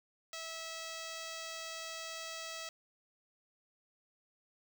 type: tone with notch filter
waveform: 5% pulse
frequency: 651 Hz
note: E5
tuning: 22 cents flat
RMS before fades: -44 dBFS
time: 0.33-2.69 s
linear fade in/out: 2 ms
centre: 10000 Hz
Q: 1.5
effects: 10-bit